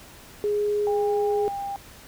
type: tone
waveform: sine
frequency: 415.3 Hz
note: G#4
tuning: in tune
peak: -21 dBFS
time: 0.44-1.48 s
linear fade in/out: 0 ms
type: tone with pitch glide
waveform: sine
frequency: 805 to 797.6 Hz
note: G5 to G5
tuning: +46 to +30 cents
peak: -28 dBFS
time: 0.87-1.76 s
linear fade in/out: 0 ms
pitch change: -16 cents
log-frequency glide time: 1.14-1.62 s
effects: pink hiss -47 dBFS RMS until 2.07 s